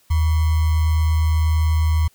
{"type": "tone with sample-and-hold", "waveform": "sine", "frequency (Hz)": 79.2, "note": "D#2", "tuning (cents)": 31, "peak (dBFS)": -14, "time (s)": [0.1, 2.08], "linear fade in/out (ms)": 10, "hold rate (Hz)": 1050, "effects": ["white hiss -58 dBFS RMS until 2.14 s"]}